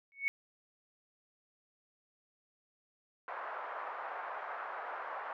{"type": "tone with exponential growth", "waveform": "sine", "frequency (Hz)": 2217, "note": "C#7", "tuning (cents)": 0, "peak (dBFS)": -25, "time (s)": [0.12, 0.28], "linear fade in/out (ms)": 0, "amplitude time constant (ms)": 33}
{"type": "band-pass noise", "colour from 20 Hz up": "white", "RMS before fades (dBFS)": -42, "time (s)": [3.28, 5.33], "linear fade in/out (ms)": 2, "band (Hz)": [590, 1400], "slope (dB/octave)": 24}
{"effects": []}